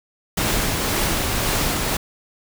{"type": "noise with tremolo", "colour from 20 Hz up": "pink", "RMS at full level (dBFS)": -20, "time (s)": [0.37, 1.97], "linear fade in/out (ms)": 5, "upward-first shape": "triangle", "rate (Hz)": 1.9, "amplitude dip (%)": 30, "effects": []}